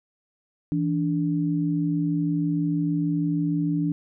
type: tone pair together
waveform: sine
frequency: 164.69 / 291.1 Hz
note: E3 / D4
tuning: -1 / -15 cents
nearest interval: minor seventh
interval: 986 cents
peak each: -24 dBFS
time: 0.72-3.92 s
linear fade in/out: 0 ms
effects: none